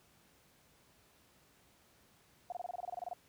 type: tone bursts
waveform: sine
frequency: 713 Hz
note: F5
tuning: 36 cents sharp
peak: -37 dBFS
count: 14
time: 2.5-3.133 s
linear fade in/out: 2 ms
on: 22 ms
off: 25 ms
effects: pink hiss -67 dBFS RMS until 3.28 s + high-pass 60 Hz 12 dB/octave